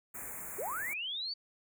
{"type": "band-stop noise", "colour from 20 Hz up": "white", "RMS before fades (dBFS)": -43, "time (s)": [0.14, 0.94], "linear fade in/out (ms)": 10, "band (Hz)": [2400, 6800], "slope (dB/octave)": 96}
{"type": "linear sweep", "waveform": "sine", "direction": "up", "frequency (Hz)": [342, 4622], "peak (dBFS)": -35, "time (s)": [0.58, 1.34], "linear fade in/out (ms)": 10}
{"effects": []}